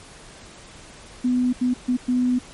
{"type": "tone bursts at uneven times", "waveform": "sine", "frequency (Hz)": 249.4, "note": "B3", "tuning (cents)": 17, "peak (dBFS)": -17, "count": 4, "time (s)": [[1.24, 1.53], [1.61, 1.74], [1.88, 1.97], [2.08, 2.39]], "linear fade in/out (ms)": 10, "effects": ["pink hiss -44 dBFS RMS until 2.53 s", "MP3 48 kbps"]}